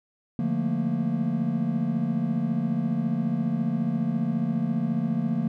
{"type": "chord", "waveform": "triangle", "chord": "Bb major seventh", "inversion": "first", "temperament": "just", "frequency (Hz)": [145.68, 174.81, 218.5, 233.1], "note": ["D3", "F3", "A3", "Bb3"], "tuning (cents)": [-14, 2, -12, 0], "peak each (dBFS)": [-29, -27, -28, -25], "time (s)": [0.39, 5.48], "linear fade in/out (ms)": 2, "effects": []}